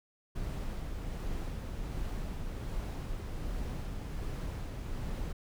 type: noise with tremolo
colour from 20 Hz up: brown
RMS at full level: -36 dBFS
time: 0.35-5.33 s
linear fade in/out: 10 ms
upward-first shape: sine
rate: 1.3 Hz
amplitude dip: 25%
effects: none